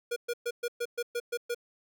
square tone bursts, 478 Hz, A#4, 43 cents sharp, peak -30 dBFS, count 9, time 0.11-1.547 s, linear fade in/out 10 ms, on 53 ms, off 120 ms, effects none

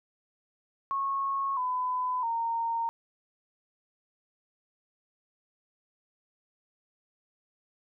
sine tone with pitch steps, 1096 / 1005 / 921.6 Hz, C#6 / B5 / A#5, -20 / +30 / -20 cents, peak -27 dBFS, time 0.91-2.89 s, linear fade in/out 0 ms, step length 660 ms, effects none

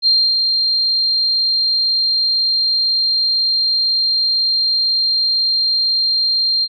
sine tone with ADSR envelope, 4186 Hz, C8, in tune, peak -9 dBFS, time 0.02-6.68 s, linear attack 47 ms, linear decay 280 ms, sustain -4 dB, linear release 47 ms, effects none

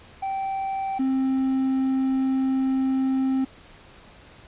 triangle tone pair in turn, 777 / 264.4 Hz, G5 / C4, -16 / +18 cents, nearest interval octave + perfect fifth, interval 1866 cents, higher first, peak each -23 / -18 dBFS, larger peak second, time 0.22-0.99 / 0.99-3.45 s, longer second, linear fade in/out 10 ms, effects pink hiss -49 dBFS RMS until 4.47 s + resampled to 8000 Hz

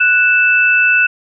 sine tone pair together, 1480 / 2637 Hz, F#6 / E7, 0 / 0 cents, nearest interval minor seventh, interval 1000 cents, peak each -11 dBFS, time 0-1.07 s, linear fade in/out 10 ms, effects none

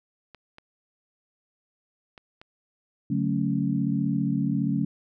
clicks, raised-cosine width 0.3 ms, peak -29 dBFS, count 4, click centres 0.347 / 0.584 / 2.178 / 2.415 s
sine chord, D major seventh, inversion none, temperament equal with one note detuned, 143.56 / 185 / 220 / 277.2 Hz, D3 / F#3 / A3 / C#4, -39 / 0 / 0 / 0 cents, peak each -28 dBFS, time 3.1-4.85 s, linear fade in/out 5 ms
effects none

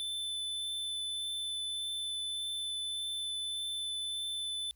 square tone with vibrato, 3520 Hz, A7, in tune, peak -35 dBFS, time 0-4.71 s, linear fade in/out 0 ms, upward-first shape triangle, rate 1.7 Hz, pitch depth 8 cents each way, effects added 60 Hz sine -63 dBFS peak until 4.75 s + white hiss -75 dBFS RMS until 4.75 s

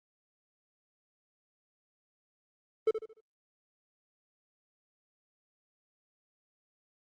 triangle tone with echo, 439.3 Hz, A4, 3 cents flat, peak -20 dBFS, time 2.87-2.91 s, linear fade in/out 5 ms, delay 74 ms, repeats 4, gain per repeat -9 dB, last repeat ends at 3.206 s, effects Opus 24 kbps

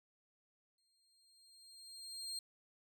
30% pulse tone with exponential growth, 4204 Hz, C8, 7 cents sharp, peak -37 dBFS, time 0.78-2.39 s, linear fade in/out 2 ms, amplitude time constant 350 ms, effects none

